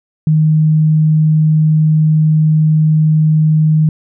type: tone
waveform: sine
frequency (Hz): 155.56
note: D#3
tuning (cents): 0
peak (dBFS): -7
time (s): 0.27-3.89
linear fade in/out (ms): 2
effects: none